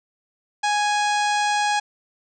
harmonic tone, 830.6 Hz, G#5, in tune, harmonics 1 / 2 / 3 / 4 / 5 / 6 / 7 / 8 / 9 / 10, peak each -20 / -26 / -30 / -32 / -34 / -36 / -37 / -38 / -39 / -40 dBFS, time 0.63-1.8 s, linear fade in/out 10 ms, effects none

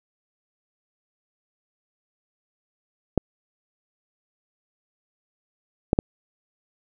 clicks, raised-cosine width 2 ms, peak -4 dBFS, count 3, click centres 3.177 / 5.931 / 5.989 s, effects none

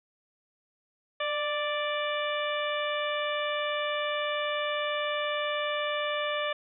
harmonic tone with a mistuned harmonic, 587.3 Hz, D5, in tune, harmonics 1 / 2 / 3 / 4 / 5 / 6, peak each -31 / -34 / -36 / -37 / -38 / -39 dBFS, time 1.2-6.53 s, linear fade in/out 5 ms, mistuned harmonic 1, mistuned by +23 cents, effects none

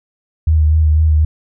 sine tone with vibrato, 77.78 Hz, D#2, in tune, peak -8 dBFS, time 0.47-1.25 s, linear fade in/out 5 ms, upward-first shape sine, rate 4 Hz, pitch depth 31 cents each way, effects none

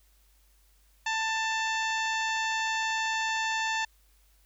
harmonic tone, 887 Hz, A5, 14 cents sharp, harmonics 1 / 2 / 3 / 4 / 5 / 6 / 7 / 8, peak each -31 / -31 / -35 / -38 / -42 / -46 / -44 / -44 dBFS, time 1.06-3.85 s, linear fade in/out 5 ms, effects added 50 Hz sine -61 dBFS peak until 4.45 s + white hiss -67 dBFS RMS until 4.45 s

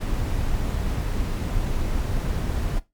brown noise, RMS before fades -24 dBFS, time 0-2.8 s, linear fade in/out 20 ms, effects noise-tail reverb RT60 0.2 s tail -17 dB re dry + MP3 96 kbps

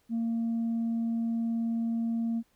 sine tone, 229.7 Hz, A#3, 25 cents flat, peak -25 dBFS, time 0.09-2.43 s, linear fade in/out 50 ms, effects tanh soft clip ceiling -25 dBFS + pink hiss -70 dBFS RMS until 2.55 s

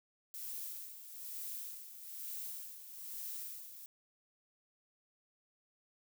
violet noise with tremolo, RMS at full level -43 dBFS, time 0.34-3.86 s, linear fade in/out 0 ms, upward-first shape sine, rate 1.1 Hz, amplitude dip 65%, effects none

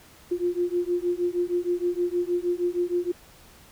sine beating tone pair, 349.2 / 355.6 Hz, F4 / F4, 0 / +31 cents, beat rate 6.4 Hz, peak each -26 dBFS, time 0.31-3.12 s, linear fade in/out 10 ms, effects pink hiss -52 dBFS RMS until 3.71 s

